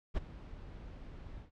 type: noise with ADSR envelope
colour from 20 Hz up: brown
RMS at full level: -31 dBFS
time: 0.14-1.51 s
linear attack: 33 ms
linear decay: 16 ms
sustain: -17 dB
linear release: 120 ms
effects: low-pass 4000 Hz 12 dB/octave